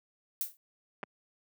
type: noise with exponential decay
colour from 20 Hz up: violet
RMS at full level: -29 dBFS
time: 0.41-0.57 s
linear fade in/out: 1 ms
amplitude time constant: 33 ms
type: clicks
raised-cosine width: 0.5 ms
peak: -23 dBFS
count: 2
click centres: 1.031 / 1.036 s
effects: high-pass 150 Hz 12 dB/octave